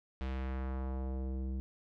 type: tone with low-pass filter sweep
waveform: square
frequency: 65.41 Hz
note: C2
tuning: in tune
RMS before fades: -37 dBFS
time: 0.21-1.6 s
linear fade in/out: 0 ms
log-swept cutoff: 3400 to 260 Hz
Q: 1.1
effects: none